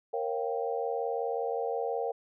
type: chord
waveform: sine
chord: G half-diminished seventh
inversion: first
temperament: equal with one note detuned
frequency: 466.2 / 545.2 / 698.5 / 784 Hz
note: Bb4 / Db5 / F5 / G5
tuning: 0 / -29 / 0 / 0 cents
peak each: -32 / -36 / -37 / -36 dBFS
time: 0.13-2.12 s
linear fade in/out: 10 ms
effects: none